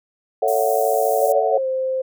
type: chord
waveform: sine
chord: F# minor seventh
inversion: first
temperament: just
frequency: 444 / 555 / 666 / 740 Hz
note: A4 / C#5 / E5 / F#5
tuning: +16 / +2 / +18 / 0 cents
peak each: -21 / -21 / -22 / -21 dBFS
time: 0.42-1.58 s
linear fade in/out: 5 ms
type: high-pass noise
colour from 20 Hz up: white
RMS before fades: -32 dBFS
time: 0.48-1.32 s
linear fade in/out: 0 ms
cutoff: 6900 Hz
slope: 24 dB/octave
type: tone with pitch glide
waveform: sine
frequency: 570 to 522.7 Hz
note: C#5 to C5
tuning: +48 to -2 cents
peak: -19 dBFS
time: 1.21-2.02 s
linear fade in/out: 10 ms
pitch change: -150 cents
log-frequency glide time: 1.37-1.67 s
effects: none